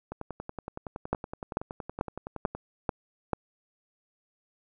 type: two click trains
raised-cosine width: 1 ms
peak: -22 / -12 dBFS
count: 27 / 6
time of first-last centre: 0.12-2.55 / 1.13-3.333 s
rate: 10.7 / 2.27 Hz
effects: none